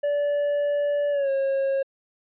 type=tone with pitch glide; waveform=triangle; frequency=579 to 543.4 Hz; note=D5 to C#5; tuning=-25 to -35 cents; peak=-19 dBFS; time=0.03-1.83 s; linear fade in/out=10 ms; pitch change=-110 cents; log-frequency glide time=1.11-1.3 s; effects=resampled to 8000 Hz